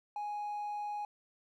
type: tone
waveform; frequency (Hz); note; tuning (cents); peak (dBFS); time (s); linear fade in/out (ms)
triangle; 830.6; G#5; 0; -33; 0.16-1.05; 2
effects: tanh soft clip ceiling -30 dBFS